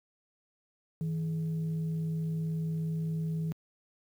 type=tone with frequency modulation; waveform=sine; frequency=160.7 Hz; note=E3; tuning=44 cents flat; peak=-29 dBFS; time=1.01-3.52 s; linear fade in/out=0 ms; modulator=260 Hz; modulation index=0.23; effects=high-pass 100 Hz 12 dB/octave + 10-bit